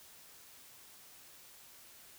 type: silence
effects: white hiss -57 dBFS RMS until 2.18 s